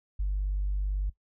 sine tone, 49 Hz, G1, in tune, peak -25 dBFS, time 0.19-1.1 s, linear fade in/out 10 ms, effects noise-tail reverb RT60 0.1 s tail -18 dB re dry + tanh soft clip ceiling -22 dBFS

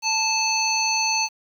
harmonic tone with a mistuned harmonic, 881 Hz, A5, 2 cents sharp, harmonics 1 / 3 / 5 / 7, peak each -25 / -25 / -25 / -25 dBFS, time 0.02-1.29 s, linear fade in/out 50 ms, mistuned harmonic 3, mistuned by -18 cents, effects 8-bit

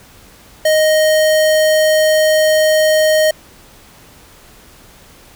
square tone, 622.3 Hz, D#5, in tune, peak -10 dBFS, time 0.65-3.31 s, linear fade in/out 5 ms, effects pink hiss -43 dBFS RMS until 5.35 s

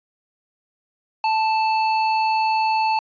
square tone, 880 Hz, A5, in tune, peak -18 dBFS, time 1.24-2.99 s, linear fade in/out 2 ms, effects resampled to 11025 Hz

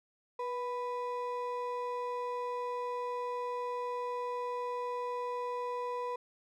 triangle ring-modulated tone, 740 Hz, F#5, in tune, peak -29 dBFS, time 0.39-6.16 s, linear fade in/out 5 ms, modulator 252 Hz, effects none

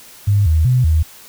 sine tone with pitch steps, 101.7 / 79 / 126.2 / 78.9 Hz, G#2 / D#2 / B2 / D#2, -36 / +27 / +38 / +25 cents, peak -10 dBFS, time 0.27-1.03 s, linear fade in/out 10 ms, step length 190 ms, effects white hiss -41 dBFS RMS until 1.28 s

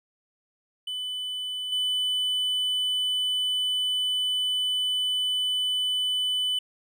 triangle tone with level steps, 3000 Hz, F#7, 23 cents sharp, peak -28 / -22 dBFS, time 0.87-6.59 s, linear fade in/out 5 ms, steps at 1.72 s, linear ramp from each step 5 ms, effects none

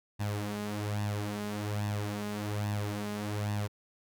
sawtooth tone with flanger, 103.83 Hz, G#2, in tune, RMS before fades -34 dBFS, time 0.19-3.68 s, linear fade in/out 20 ms, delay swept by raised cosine 1.1 to 4.8 ms, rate 1.2 Hz, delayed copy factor +0.65, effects Opus 48 kbps

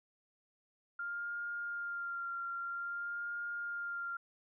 sine tone with vibrato, 1396.9 Hz, F6, in tune, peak -37 dBFS, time 0.99-4.17 s, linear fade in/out 5 ms, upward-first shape sine, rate 0.51 Hz, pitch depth 20 cents each way, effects none

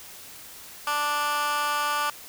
15% pulse tone with high-pass filter, 293.7 Hz, D4, in tune, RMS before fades -26 dBFS, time 0.87-2.1 s, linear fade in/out 2 ms, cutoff 1200 Hz, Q 2.1, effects white hiss -44 dBFS RMS until 2.28 s

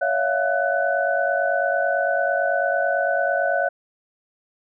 sine tone cluster, 562 / 659 / 708 / 1497 Hz, C#5 / E5 / F5 / F#6, +24 / -1 / +23 / +20 cents, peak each -24 dBFS, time 0.01-3.69 s, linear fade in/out 10 ms, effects none

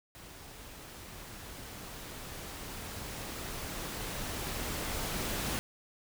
pink noise with level ramp, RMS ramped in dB -50 to -34 dBFS, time 0.15-5.59 s, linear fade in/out 0 ms, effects none

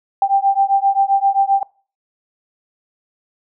sine beating tone pair, 784 / 791.6 Hz, G5 / G5, 0 / +17 cents, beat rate 7.6 Hz, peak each -15 dBFS, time 0.22-1.63 s, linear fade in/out 2 ms, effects noise-tail reverb RT60 0.4 s tail -24 dB re dry

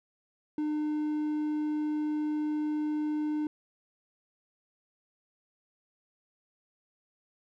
triangle tone, 302.4 Hz, D#4, 49 cents flat, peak -26 dBFS, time 0.58-3.47 s, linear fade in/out 2 ms, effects none

